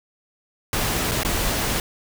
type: noise with dropouts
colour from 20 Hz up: pink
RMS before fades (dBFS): -23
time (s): 0.73-1.8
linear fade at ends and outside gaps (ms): 1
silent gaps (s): 1.113-1.117 / 1.233-1.249
effects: none